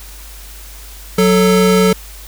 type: tone pair together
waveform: square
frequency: 185 / 440 Hz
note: F#3 / A4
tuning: 0 / 0 cents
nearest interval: octave + minor third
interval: 1500 cents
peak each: -12 dBFS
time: 1.18-1.93 s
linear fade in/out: 5 ms
effects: added 50 Hz sine -33 dBFS peak until 2.27 s + white hiss -37 dBFS RMS until 2.27 s